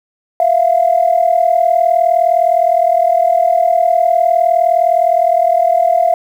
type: tone pair together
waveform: sine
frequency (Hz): 666.4 / 706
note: E5 / F5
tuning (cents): +19 / +19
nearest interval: minor second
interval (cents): 100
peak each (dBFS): -11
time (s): 0.4-6.14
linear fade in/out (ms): 2
effects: tanh soft clip ceiling -1 dBFS + 7-bit